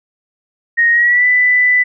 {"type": "tone with pitch glide", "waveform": "sine", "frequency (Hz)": [1867, 1989.5], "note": ["A#6", "B6"], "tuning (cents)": [2, 12], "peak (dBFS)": -8, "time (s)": [0.77, 1.84], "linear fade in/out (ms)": 20, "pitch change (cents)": 110, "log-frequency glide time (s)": [0.91, 1.26], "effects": []}